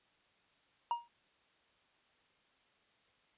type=tone with exponential decay; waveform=triangle; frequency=945 Hz; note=A#5; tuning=23 cents sharp; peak=-26 dBFS; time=0.91-1.08 s; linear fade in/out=1 ms; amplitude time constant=36 ms; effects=white hiss -71 dBFS RMS until 3.37 s + resampled to 8000 Hz